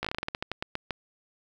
slowing click train, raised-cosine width 0.3 ms, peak -14 dBFS, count 15, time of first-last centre 0.03-0.907 s, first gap 16 ms, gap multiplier 1.19, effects 8-bit

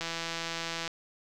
click train, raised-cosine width 0.2 ms, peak -17 dBFS, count 145, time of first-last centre 0.01-0.877 s, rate 166 Hz, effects none

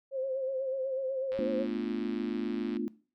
sine tone with vibrato, 530 Hz, C5, 22 cents sharp, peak -30 dBFS, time 0.11-1.67 s, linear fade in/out 50 ms, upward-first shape sine, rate 8.1 Hz, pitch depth 47 cents each way
click train, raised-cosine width 0.3 ms, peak -31 dBFS, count 156, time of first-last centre 1.32-2.769 s, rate 107 Hz
sine chord, B half-diminished seventh, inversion third, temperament equal, 220 / 246.9 / 293.7 / 349.2 Hz, A3 / B3 / D4 / F4, 0 / 0 / 0 / 0 cents, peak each -36 dBFS, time 1.39-2.88 s, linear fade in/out 0 ms
effects noise-tail reverb RT60 0.4 s tail -20 dB re dry

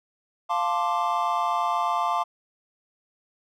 triangle chord, D minor seventh, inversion first, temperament equal, 698.5 / 880 / 1046.5 / 1174.7 Hz, F5 / A5 / C6 / D6, 0 / 0 / 0 / 0 cents, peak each -26 dBFS, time 0.49-2.24 s, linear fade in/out 20 ms, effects none

